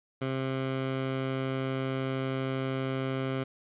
15% pulse tone, 132.7 Hz, C3, 25 cents sharp, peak -23 dBFS, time 0.21-3.44 s, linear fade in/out 10 ms, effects resampled to 8000 Hz + 10-bit

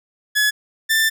sawtooth tone pair in turn, 1700 / 1777.4 Hz, G#6 / A6, +40 / +17 cents, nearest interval minor second, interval 77 cents, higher second, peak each -11 dBFS, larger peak neither, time 0.35-0.51 / 0.89-1.1 s, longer second, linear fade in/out 20 ms, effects none

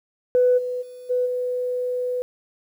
sine tone with level steps, 497.8 Hz, B4, 14 cents sharp, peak -13 / -24 / -37 / -18 / -22 dBFS, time 0.35-2.22 s, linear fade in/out 0 ms, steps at 0.57 / 0.81 / 1.09 / 1.25 s, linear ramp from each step 20 ms, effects tanh soft clip ceiling -9 dBFS + 9-bit

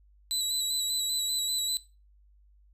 25% pulse tone with vibrato, 3953 Hz, B7, 1 cent sharp, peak -23 dBFS, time 0.31-1.77 s, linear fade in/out 0 ms, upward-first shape square, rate 5.1 Hz, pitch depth 26 cents each way, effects noise-tail reverb RT60 0.3 s tail -18 dB re dry + added 50 Hz sine -57 dBFS peak until 2.73 s

